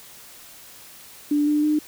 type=tone with pitch steps; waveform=sine; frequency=293.7 / 298.1 / 302.7 Hz; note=D4 / D4 / D#4; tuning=0 / +26 / -48 cents; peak=-17 dBFS; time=1.31-1.79 s; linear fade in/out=5 ms; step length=160 ms; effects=white hiss -45 dBFS RMS until 1.87 s

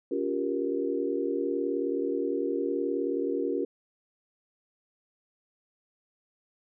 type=chord; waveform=sine; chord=G half-diminished seventh; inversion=second; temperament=just; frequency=282.2 / 352.8 / 392 / 470.4 Hz; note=Db4 / F4 / G4 / Bb4; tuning=+31 / +18 / 0 / +16 cents; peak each=-32 dBFS; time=0.11-3.65 s; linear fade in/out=5 ms; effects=none

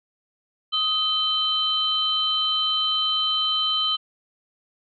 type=tone cluster; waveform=sine; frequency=1257 / 3085 / 4014 Hz; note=D#6 / G7 / B7; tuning=+17 / -28 / +27 cents; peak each=-29 / -21 / -29 dBFS; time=0.72-3.97 s; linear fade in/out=20 ms; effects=none

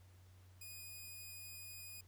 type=tone; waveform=5% pulse; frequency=2476 Hz; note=D#7; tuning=9 cents flat; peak=-40 dBFS; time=0.61-2.01 s; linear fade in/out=5 ms; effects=added 92 Hz sine -60 dBFS peak until 2.07 s + pink hiss -71 dBFS RMS until 2.07 s

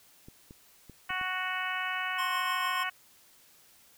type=clicks; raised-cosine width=3 ms; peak=-35 dBFS; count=5; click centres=0.285 / 0.509 / 0.897 / 1.105 / 1.213 s
type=harmonic tone; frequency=370 Hz; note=F#4; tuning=in tune; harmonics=2 / 3 / 4 / 5 / 6 / 7 / 8; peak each=-40 / -37 / -36 / -37 / -39 / -40 / -41 dBFS; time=1.09-2.9 s; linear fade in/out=10 ms
type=tone with tremolo; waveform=square; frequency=1063 Hz; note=C6; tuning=27 cents sharp; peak=-31 dBFS; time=2.18-2.84 s; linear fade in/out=10 ms; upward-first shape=sine; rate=6.8 Hz; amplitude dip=30%
effects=white hiss -60 dBFS RMS until 3.97 s

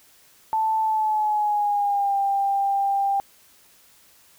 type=tone with pitch glide; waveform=sine; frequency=880 to 793.1 Hz; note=A5 to G5; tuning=0 to +20 cents; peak=-19 dBFS; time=0.53-3.2 s; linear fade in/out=0 ms; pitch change=-180 cents; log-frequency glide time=0.81-2.17 s; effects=white hiss -55 dBFS RMS until 4.38 s

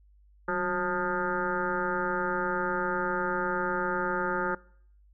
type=tone with frequency modulation; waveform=sine; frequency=889 Hz; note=A5; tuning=18 cents sharp; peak=-26 dBFS; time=0.48-4.55 s; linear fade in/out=5 ms; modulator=175 Hz; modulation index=3.9; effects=noise-tail reverb RT60 0.6 s tail -23 dB re dry + added 50 Hz sine -56 dBFS peak until 5.13 s

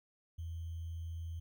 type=tone with sample-and-hold; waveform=sine; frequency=83 Hz; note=E2; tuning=12 cents sharp; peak=-39 dBFS; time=0.38-1.4 s; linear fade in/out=10 ms; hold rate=3150 Hz; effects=none

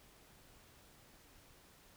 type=silence; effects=pink hiss -63 dBFS RMS until 1.96 s

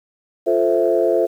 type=chord; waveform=sine; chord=F major seventh; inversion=none; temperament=equal; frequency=349.2 / 440 / 523.3 / 659.3 Hz; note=F4 / A4 / C5 / E5; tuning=0 / 0 / 0 / 0 cents; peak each=-19 dBFS; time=0.46-1.27 s; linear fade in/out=20 ms; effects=tanh soft clip ceiling -3 dBFS + 8-bit

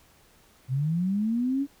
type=linear sweep; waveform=sine; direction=up; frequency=123.47 to 285.8 Hz; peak=-23 dBFS; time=0.68-1.67 s; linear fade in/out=50 ms; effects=pink hiss -59 dBFS RMS until 1.8 s

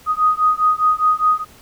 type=beating tone pair; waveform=sine; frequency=1244.5 / 1249.4 Hz; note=D#6 / D#6; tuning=0 / +7 cents; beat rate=4.9 Hz; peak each=-16 dBFS; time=0.06-1.45 s; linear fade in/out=50 ms; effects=pink hiss -46 dBFS RMS until 1.61 s

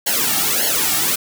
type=noise with flanger; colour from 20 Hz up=white; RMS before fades=-18 dBFS; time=0.06-1.16 s; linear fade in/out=10 ms; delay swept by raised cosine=0.81 to 2.01 ms; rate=1.7 Hz; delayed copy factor=-1; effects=none

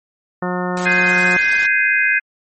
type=harmonic tone; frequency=180 Hz; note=F#3; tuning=47 cents flat; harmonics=1 / 2 / 3 / 4 / 5 / 6 / 7 / 8 / 10; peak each=-22 / -25 / -27 / -28 / -29 / -30 / -30 / -31 / -32 dBFS; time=0.42-1.37 s; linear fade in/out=5 ms
type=noise; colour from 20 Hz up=white; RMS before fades=-28 dBFS; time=0.77-1.66 s; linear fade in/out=0 ms
type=chord; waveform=sine; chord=Ab major seventh; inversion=third; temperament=just; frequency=1557.4 / 1661.2 / 2077 / 2492 Hz; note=G6 / Ab6 / C7 / Eb7; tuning=-12 / 0 / -13 / +2 cents; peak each=-18 dBFS; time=0.85-2.2 s; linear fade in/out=20 ms
effects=MP3 32 kbps

